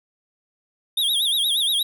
square tone with vibrato, 3520 Hz, A7, in tune, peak -19 dBFS, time 0.97-1.83 s, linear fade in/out 5 ms, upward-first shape sine, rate 8.5 Hz, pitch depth 160 cents each way, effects none

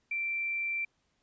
sine tone, 2349 Hz, D7, in tune, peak -30 dBFS, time 0.11-0.85 s, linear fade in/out 5 ms, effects pink hiss -75 dBFS RMS until 1.22 s + resampled to 16000 Hz

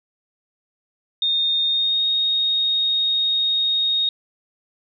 sine tone with pitch glide, 3670 to 3728 Hz, A#7 to A#7, -28 to -1 cents, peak -17 dBFS, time 1.22-4.09 s, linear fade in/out 2 ms, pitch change +27 cents, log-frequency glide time 1.65-2.05 s, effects none

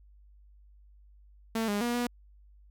sawtooth tone with pitch steps, 224.8 / 204.7 / 239.3 / 242.2 Hz, A3 / G#3 / A#3 / B3, +37 / -25 / +46 / -34 cents, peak -24 dBFS, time 1.55-2.07 s, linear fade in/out 5 ms, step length 130 ms, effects added 50 Hz sine -54 dBFS peak until 2.7 s

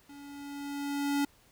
square tone with level ramp, 284 Hz, C#4, 42 cents sharp, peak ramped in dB -48 to -26 dBFS, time 0.09-1.25 s, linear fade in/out 5 ms, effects pink hiss -63 dBFS RMS until 1.51 s

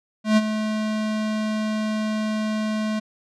square tone with ADSR envelope, 215.6 Hz, A3, 35 cents flat, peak -13 dBFS, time 0.24-3 s, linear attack 130 ms, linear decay 35 ms, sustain -10 dB, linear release 14 ms, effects low-pass 6000 Hz 12 dB/octave

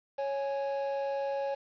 triangle tone pair together, 553 / 833.6 Hz, C#5 / G#5, -4 / +6 cents, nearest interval perfect fifth, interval 710 cents, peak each -29 / -35 dBFS, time 0.18-1.55 s, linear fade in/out 10 ms, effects resampled to 11025 Hz + 9-bit

